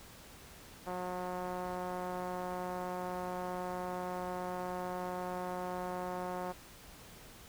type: tone with low-pass filter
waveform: 5% pulse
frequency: 180.9 Hz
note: F#3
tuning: 39 cents flat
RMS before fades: -39 dBFS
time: 0.86-6.53 s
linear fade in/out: 20 ms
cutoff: 830 Hz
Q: 1.3
effects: pink hiss -54 dBFS RMS until 7.48 s